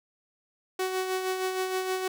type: tone with tremolo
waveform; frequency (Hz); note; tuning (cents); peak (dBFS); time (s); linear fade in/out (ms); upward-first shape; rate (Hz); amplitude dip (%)
sawtooth; 374; F#4; +19; -22; 0.79-2.08; 5; sine; 6.4; 45
effects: none